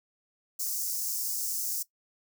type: high-pass noise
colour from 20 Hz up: white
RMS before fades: -32 dBFS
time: 0.59-1.83 s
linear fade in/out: 10 ms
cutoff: 5100 Hz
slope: 48 dB/octave
effects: noise-tail reverb RT60 0.1 s tail -18 dB re dry